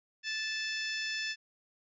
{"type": "harmonic tone with a mistuned harmonic", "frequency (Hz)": 876, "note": "A5", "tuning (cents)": -8, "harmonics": [2, 3, 4, 5, 6, 7, 8], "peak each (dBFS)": [-37, -39, -42, -47, -39, -51, -52], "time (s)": [0.23, 1.36], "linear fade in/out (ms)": 50, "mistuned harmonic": 7, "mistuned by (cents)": -22, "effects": []}